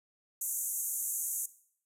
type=band-pass noise; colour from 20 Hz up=white; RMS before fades=-35 dBFS; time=0.41-1.46 s; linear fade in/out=5 ms; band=6300 to 14000 Hz; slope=96 dB/octave; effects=noise-tail reverb RT60 0.6 s tail -17 dB re dry